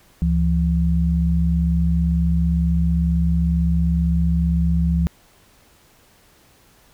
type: tone pair together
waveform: sine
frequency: 71.01 / 168.9 Hz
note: C#2 / E3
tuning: +42 / +42 cents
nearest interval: octave + minor third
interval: 1500 cents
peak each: -18 dBFS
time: 0.22-5.07 s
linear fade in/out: 0 ms
effects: pink hiss -54 dBFS RMS until 6.93 s